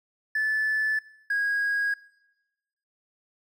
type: tone pair in turn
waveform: triangle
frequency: 1742 / 1644.2 Hz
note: A6 / G#6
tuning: -18 / -18 cents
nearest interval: minor second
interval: 100 cents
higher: first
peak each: -20 dBFS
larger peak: neither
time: 0.35-0.99 / 1.3-1.94 s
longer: neither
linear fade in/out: 5 ms
effects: noise-tail reverb RT60 1.0 s tail -23 dB re dry + tanh soft clip ceiling -19 dBFS